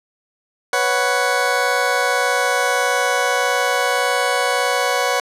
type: chord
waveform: 20% pulse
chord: B suspended second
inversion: none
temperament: just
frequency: 493.9 / 555.6 / 740.8 Hz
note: B4 / C#5 / F#5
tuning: 0 / +4 / +2 cents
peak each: -16 dBFS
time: 0.73-5.2 s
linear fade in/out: 2 ms
effects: low-pass 11000 Hz 12 dB/octave